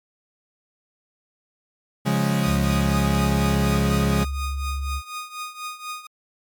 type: chord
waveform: 40% pulse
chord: Db major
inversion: none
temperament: equal with one note detuned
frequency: 138.59 / 175.52 / 207.7 Hz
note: Db3 / F3 / Ab3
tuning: 0 / +9 / 0 cents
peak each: -22 / -24 / -22 dBFS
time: 2.05-4.25 s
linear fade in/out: 20 ms
type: tone with tremolo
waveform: sawtooth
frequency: 1236 Hz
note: D#6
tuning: 12 cents flat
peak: -24 dBFS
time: 2.43-6.07 s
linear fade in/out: 5 ms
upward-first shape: triangle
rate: 4.1 Hz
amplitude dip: 85%
type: tone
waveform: sine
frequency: 69.4 Hz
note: C#2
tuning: 3 cents sharp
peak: -24 dBFS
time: 2.45-5.02 s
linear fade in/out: 50 ms
effects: MP3 96 kbps